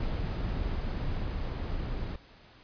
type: noise with level ramp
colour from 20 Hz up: brown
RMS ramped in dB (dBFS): -31 to -34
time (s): 0-2.16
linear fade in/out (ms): 5
effects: pink hiss -56 dBFS RMS until 2.63 s + resampled to 11025 Hz